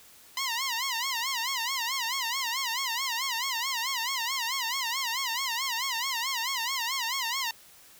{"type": "tone with vibrato", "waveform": "10% pulse", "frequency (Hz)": 997, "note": "B5", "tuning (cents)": 16, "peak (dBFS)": -20, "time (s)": [0.37, 7.51], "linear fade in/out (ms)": 2, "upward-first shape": "sine", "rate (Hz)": 4.6, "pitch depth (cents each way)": 170, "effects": ["white hiss -54 dBFS RMS until 7.99 s"]}